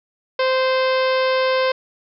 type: harmonic tone with a mistuned harmonic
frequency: 520 Hz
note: C5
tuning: 11 cents flat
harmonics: 1 / 2 / 3 / 4 / 5 / 6 / 7 / 8 / 9 / 10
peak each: -17 / -23 / -27 / -29 / -31 / -33 / -34 / -35 / -36 / -37 dBFS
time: 0.39-1.72 s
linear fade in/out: 5 ms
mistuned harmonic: 8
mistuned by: +17 cents
effects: none